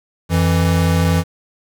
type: tone pair together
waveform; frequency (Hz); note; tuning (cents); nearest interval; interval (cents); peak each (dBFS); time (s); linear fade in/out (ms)
square; 88.73 / 166.2; F2 / E3; +28 / +15; major seventh; 1087; -16; 0.29-1.24; 50
effects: 7-bit